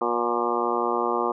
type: harmonic tone with a mistuned harmonic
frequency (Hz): 119.3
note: A#2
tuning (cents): +41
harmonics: 2 / 3 / 4 / 5 / 6 / 7 / 8 / 9 / 10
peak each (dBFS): -34 / -28 / -29 / -34 / -31 / -31 / -32 / -29 / -30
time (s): 0.01-1.32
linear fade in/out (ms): 5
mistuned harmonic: 5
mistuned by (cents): -42
effects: none